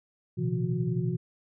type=tone cluster; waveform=sine; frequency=117.1 / 128.5 / 153.8 / 171.8 / 363.9 Hz; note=A#2 / C3 / D#3 / F3 / F#4; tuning=+8 / -31 / -20 / -28 / -29 cents; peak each=-34 / -30 / -35 / -30 / -36 dBFS; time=0.37-1.17 s; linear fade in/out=20 ms; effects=none